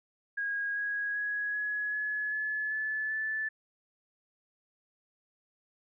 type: tone with pitch steps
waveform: sine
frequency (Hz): 1639 / 1654.2 / 1669.6 / 1685.1 / 1700.7 / 1716.5 / 1732.5 / 1748.5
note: G#6 / G#6 / G#6 / G#6 / G#6 / A6 / A6 / A6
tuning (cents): -23 / -7 / +9 / +25 / +41 / -43 / -27 / -11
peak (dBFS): -30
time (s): 0.37-3.49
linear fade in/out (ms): 10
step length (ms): 390
effects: none